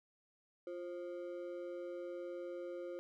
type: ring-modulated tone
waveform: triangle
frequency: 440 Hz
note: A4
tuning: in tune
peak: -37 dBFS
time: 0.67-2.99 s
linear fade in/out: 0 ms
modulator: 90.6 Hz
effects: none